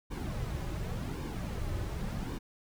brown noise with flanger, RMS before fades -36 dBFS, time 0.1-2.39 s, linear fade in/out 20 ms, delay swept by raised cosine 1.5 to 4.4 ms, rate 0.89 Hz, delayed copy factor -0.55, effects none

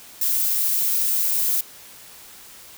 violet noise, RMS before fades -21 dBFS, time 0.21-1.61 s, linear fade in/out 5 ms, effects white hiss -44 dBFS RMS until 2.77 s

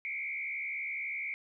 sine tone with frequency modulation, 2239 Hz, C#7, 17 cents sharp, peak -34 dBFS, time 0.05-1.34 s, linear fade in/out 0 ms, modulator 71.9 Hz, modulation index 1.8, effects none

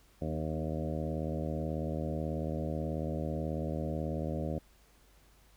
harmonic tone with a mistuned harmonic, 78.3 Hz, D#2, 11 cents sharp, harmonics 1 / 2 / 3 / 4 / 5 / 6 / 7 / 8 / 9, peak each -38 / -37 / -40 / -42 / -45 / -45 / -41 / -45 / -48 dBFS, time 0.21-4.59 s, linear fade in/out 10 ms, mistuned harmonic 4, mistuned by -22 cents, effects added 50 Hz sine -63 dBFS peak until 5.56 s + pink hiss -65 dBFS RMS until 5.56 s

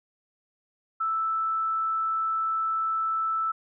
sine tone, 1318.5 Hz, E6, in tune, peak -24 dBFS, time 1-3.52 s, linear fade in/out 10 ms, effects none

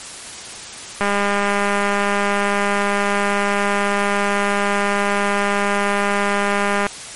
click train, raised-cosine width 0.5 ms, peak -4 dBFS, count 1184, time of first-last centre 1.01-6.866 s, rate 202 Hz, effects white hiss -33 dBFS RMS until 7.15 s + MP3 48 kbps

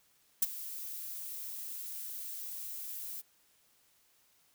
violet noise with ADSR envelope, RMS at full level -25 dBFS, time 0.42-3.22 s, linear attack 6 ms, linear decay 28 ms, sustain -17 dB, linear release 23 ms, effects white hiss -69 dBFS RMS until 4.54 s

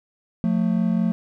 triangle tone pair together, 178.52 / 223.5 Hz, F3 / A3, +38 / +27 cents, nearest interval major third, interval 389 cents, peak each -19 dBFS, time 0.44-1.12 s, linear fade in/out 0 ms, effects none

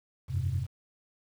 sine chord, F suspended second, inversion none, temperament equal with one note detuned, 87.31 / 98 / 130.28 Hz, F2 / G2 / C3, 0 / 0 / -7 cents, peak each -31 dBFS, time 0.28-0.67 s, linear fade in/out 50 ms, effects tanh soft clip ceiling -20 dBFS + 9-bit

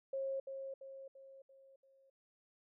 sine tone with echo, 540 Hz, C#5, 45 cents flat, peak -36 dBFS, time 0.13-0.4 s, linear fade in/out 5 ms, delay 340 ms, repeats 5, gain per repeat -6 dB, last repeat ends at 2.1 s, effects none

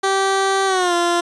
15% pulse tone with pitch glide, 388.3 to 345.9 Hz, G4 to F4, -16 to -17 cents, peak -9 dBFS, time 0.03-1.21 s, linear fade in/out 10 ms, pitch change -201 cents, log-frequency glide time 0.66-0.94 s, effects resampled to 22050 Hz

